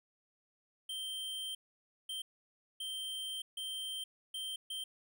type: tone bursts at uneven times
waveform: square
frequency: 3136 Hz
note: G7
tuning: in tune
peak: -39 dBFS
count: 6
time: 0.89-1.55 / 2.09-2.22 / 2.8-3.42 / 3.57-4.04 / 4.34-4.56 / 4.7-4.84 s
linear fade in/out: 5 ms
effects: none